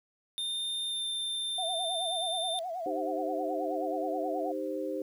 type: tone with pitch glide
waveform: square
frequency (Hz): 3621 to 3586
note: A7 to A7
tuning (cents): +49 to +32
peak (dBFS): -32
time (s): 0.38-2.59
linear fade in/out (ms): 0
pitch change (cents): -17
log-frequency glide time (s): 0.87-1.05
type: tone with vibrato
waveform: sine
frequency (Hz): 698.5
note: F5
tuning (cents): 0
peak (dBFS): -33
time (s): 1.58-4.52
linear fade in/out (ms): 5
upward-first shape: sine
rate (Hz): 9.4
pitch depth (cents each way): 130
type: chord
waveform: sine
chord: C minor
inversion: first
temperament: equal with one note detuned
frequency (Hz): 308.1 / 392 / 523.3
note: Eb4 / G4 / C5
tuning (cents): -17 / 0 / 0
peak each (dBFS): -36 / -37 / -35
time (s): 2.86-5.02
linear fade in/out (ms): 2
effects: 10-bit